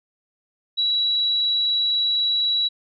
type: tone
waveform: sine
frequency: 3908 Hz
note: B7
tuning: 19 cents flat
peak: -18 dBFS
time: 0.77-2.69 s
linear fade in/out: 20 ms
effects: none